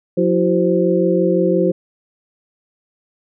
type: tone cluster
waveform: sine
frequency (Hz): 179.6 / 333.8 / 379.6 / 521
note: F3 / E4 / F#4 / C5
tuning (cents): +49 / +22 / +44 / -7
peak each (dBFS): -18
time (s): 0.17-1.72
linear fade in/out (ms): 10
effects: none